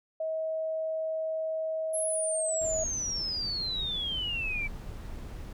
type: tone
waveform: sine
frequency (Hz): 638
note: D#5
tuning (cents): +43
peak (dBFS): -29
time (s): 0.2-2.84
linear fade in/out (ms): 5
type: exponential sweep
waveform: sine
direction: down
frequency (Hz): 11175 to 2287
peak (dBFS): -30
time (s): 1.93-4.68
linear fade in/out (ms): 20
type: noise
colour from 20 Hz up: brown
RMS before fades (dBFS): -40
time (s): 2.61-5.53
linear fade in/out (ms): 5
effects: none